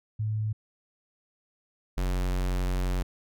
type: tone pair in turn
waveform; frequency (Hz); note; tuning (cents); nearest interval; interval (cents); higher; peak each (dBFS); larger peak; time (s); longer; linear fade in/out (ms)
sine / square; 107.9 / 45.66; A2 / F#1; -33 / -22; octave + minor third; 1489; first; -26 / -26; neither; 0.19-0.53 / 1.97-3.03; second; 10
effects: none